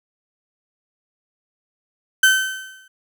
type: tone with exponential decay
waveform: 35% pulse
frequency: 1536 Hz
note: G6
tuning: 36 cents flat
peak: -7 dBFS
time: 2.23-2.88 s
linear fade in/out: 5 ms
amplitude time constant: 140 ms
effects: none